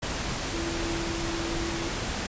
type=tone in noise; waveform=sine; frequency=335.3 Hz; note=E4; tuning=30 cents sharp; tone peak=-32 dBFS; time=0.53-1.89 s; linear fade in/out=10 ms; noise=pink; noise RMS=-31 dBFS; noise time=0.02-2.27 s; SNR=-4 dB; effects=resampled to 16000 Hz